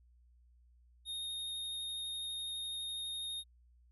square tone with vibrato, 3705 Hz, A#7, 11 cents flat, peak -39 dBFS, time 1.05-3.44 s, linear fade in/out 50 ms, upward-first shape sine, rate 12 Hz, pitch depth 9 cents each way, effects added 60 Hz sine -62 dBFS peak until 3.91 s

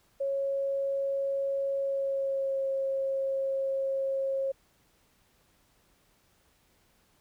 sine tone with pitch glide, 550 to 540.6 Hz, C#5 to C#5, -14 to -44 cents, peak -27 dBFS, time 0.2-4.52 s, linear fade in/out 10 ms, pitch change -30 cents, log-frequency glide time 1.8-2.64 s, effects pink hiss -67 dBFS RMS until 7.2 s

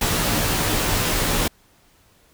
pink noise with comb filter, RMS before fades -21 dBFS, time 0.01-1.48 s, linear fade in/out 5 ms, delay 15 ms, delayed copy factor -0.55, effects pink hiss -57 dBFS RMS until 2.33 s

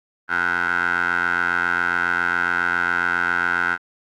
15% pulse tone with band-pass filter, 87.31 Hz, F2, in tune, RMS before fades -21 dBFS, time 0.28-3.78 s, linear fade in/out 50 ms, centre 1500 Hz, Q 7.1, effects Opus 32 kbps

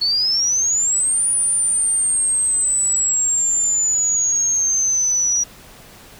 sine exponential two-way sweep, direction up then down, 4367 to 9530 to 5780 Hz, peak -15 dBFS, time 0.01-5.44 s, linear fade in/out 10 ms, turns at 1.28 s, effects pink hiss -43 dBFS RMS until 6.19 s

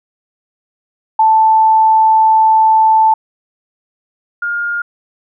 sine tone pair in turn, 880 / 1415.1 Hz, A5 / F6, 0 / +22 cents, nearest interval minor sixth, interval 822 cents, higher second, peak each -6 / -15 dBFS, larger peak first, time 1.19-3.14 / 4.42-4.82 s, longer first, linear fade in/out 5 ms, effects none

